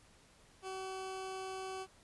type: tone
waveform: 20% pulse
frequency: 379.2 Hz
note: F#4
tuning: 43 cents sharp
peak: -36 dBFS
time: 0.62-1.87 s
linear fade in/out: 50 ms
effects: pink hiss -64 dBFS RMS until 2.03 s + resampled to 24000 Hz